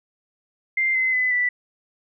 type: tone with pitch steps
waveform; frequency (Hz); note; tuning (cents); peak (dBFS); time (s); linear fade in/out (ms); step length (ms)
sine; 2093 / 2052 / 2012 / 1973.2; C7 / C7 / B6 / B6; 0 / -34 / +32 / -2; -18; 0.77-1.49; 5; 180
effects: none